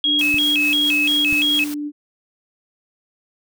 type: tone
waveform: sine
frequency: 294.3 Hz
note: D4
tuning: 4 cents sharp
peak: -23 dBFS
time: 0.04-1.92 s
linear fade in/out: 50 ms
type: tone with vibrato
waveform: sine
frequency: 2914 Hz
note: F#7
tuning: 27 cents flat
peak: -15 dBFS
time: 0.04-1.64 s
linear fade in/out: 2 ms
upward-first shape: square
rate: 2.9 Hz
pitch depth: 210 cents each way
type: noise with tremolo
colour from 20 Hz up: white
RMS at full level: -31 dBFS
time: 0.19-1.74 s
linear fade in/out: 0 ms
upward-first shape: sine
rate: 4.5 Hz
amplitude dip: 35%
type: clicks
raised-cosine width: 5 ms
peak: -20 dBFS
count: 2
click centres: 0.343 / 1.327 s
effects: none